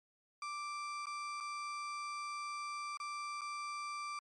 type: tone with dropouts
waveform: 35% pulse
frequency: 1174.7 Hz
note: D6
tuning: in tune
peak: -38 dBFS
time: 0.42-4.19 s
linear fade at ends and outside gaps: 2 ms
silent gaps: 1.057-1.068 / 1.403-1.407 / 2.972-3 / 3.41-3.416 s
effects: low-pass 8000 Hz 12 dB/octave + MP3 48 kbps